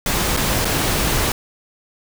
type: noise with dropouts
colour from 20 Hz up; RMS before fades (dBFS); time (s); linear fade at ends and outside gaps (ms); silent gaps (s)
pink; -19; 0.06-1.32; 2; 0.366-0.371 / 0.647-0.652
effects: none